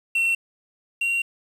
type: tone pair in turn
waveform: triangle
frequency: 2714 / 2752 Hz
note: E7 / F7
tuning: +50 / -26 cents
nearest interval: unison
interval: 24 cents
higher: second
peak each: -17 / -19 dBFS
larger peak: first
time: 0.15-0.35 / 1.01-1.22 s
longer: second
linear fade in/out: 5 ms
effects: resampled to 32000 Hz + 8-bit